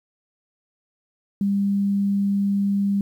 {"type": "tone", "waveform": "sine", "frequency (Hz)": 199.5, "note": "G3", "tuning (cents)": 31, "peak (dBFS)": -18, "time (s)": [1.41, 3.01], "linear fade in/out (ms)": 2, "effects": ["9-bit"]}